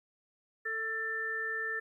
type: harmonic tone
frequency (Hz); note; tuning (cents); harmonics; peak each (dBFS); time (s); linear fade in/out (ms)
445; A4; +20; 1 / 3 / 4; -42 / -43 / -33; 0.65-1.8; 10
effects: 12-bit